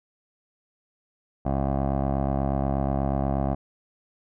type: tone with low-pass filter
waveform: 15% pulse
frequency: 68.3 Hz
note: C#2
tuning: 25 cents flat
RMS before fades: -25 dBFS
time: 1.45-3.55 s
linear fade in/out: 10 ms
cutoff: 760 Hz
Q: 2.5
effects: none